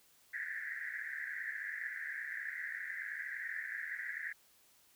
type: band-pass noise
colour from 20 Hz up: white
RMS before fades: -42 dBFS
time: 0.33-4.33 s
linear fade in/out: 10 ms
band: 1600 to 2000 Hz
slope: 96 dB/octave
effects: white hiss -67 dBFS RMS until 4.95 s